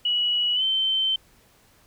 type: tone with pitch glide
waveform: sine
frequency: 2928 to 3095 Hz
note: F#7 to G7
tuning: -19 to -23 cents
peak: -20 dBFS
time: 0.05-1.16 s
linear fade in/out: 5 ms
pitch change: +96 cents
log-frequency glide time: 0.54-0.63 s
effects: pink hiss -58 dBFS RMS until 1.86 s

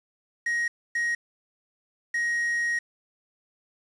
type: tone bursts at uneven times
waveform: triangle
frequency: 1883 Hz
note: A#6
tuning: 17 cents sharp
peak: -22 dBFS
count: 3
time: 0.46-0.68 / 0.95-1.15 / 2.14-2.79 s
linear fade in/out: 5 ms
effects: resampled to 22050 Hz + 8-bit

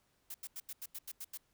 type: noise bursts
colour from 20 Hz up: blue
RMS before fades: -44 dBFS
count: 9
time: 0.3-1.375 s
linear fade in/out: 5 ms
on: 43 ms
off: 86 ms
effects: pink hiss -75 dBFS RMS until 1.53 s

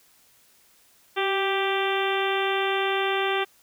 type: harmonic tone with a mistuned harmonic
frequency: 392 Hz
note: G4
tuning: in tune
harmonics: 1 / 2 / 3 / 4 / 5 / 6 / 7 / 8 / 9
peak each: -26 / -29 / -31 / -32 / -33 / -34 / -34 / -35 / -36 dBFS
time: 1.16-3.45 s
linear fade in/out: 20 ms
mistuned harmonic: 1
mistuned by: -27 cents
effects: white hiss -59 dBFS RMS until 3.62 s

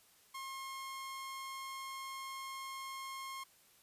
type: tone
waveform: sawtooth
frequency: 1072 Hz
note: C6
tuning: 42 cents sharp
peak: -39 dBFS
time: 0.34-3.44 s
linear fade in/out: 10 ms
effects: white hiss -66 dBFS RMS until 3.82 s + resampled to 32000 Hz

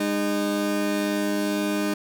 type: tone pair together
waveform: 30% pulse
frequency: 203.9 / 305.7 Hz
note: G#3 / D#4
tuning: -32 / -30 cents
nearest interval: perfect fifth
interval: 702 cents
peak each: -24 / -22 dBFS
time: 0-1.94 s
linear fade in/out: 5 ms
effects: none

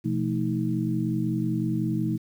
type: tone cluster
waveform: sine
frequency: 124.6 / 170.1 / 220.7 / 317 Hz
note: B2 / F3 / A3 / D#4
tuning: +16 / -45 / +5 / +32 cents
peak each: -29 dBFS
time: 0.04-2.18 s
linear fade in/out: 20 ms
effects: 9-bit

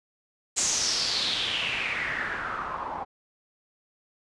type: noise with low-pass filter sweep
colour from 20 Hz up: white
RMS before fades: -29 dBFS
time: 0.56-3.05 s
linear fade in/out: 20 ms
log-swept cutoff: 7200 to 860 Hz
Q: 5
effects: resampled to 24000 Hz

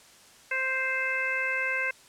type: harmonic tone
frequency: 523.3 Hz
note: C5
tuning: in tune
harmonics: 1 / 2 / 3 / 4 / 5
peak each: -37 / -39 / -30 / -30 / -33 dBFS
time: 0.51-1.91 s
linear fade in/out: 5 ms
effects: white hiss -54 dBFS RMS until 2.08 s + low-pass 9000 Hz 12 dB/octave

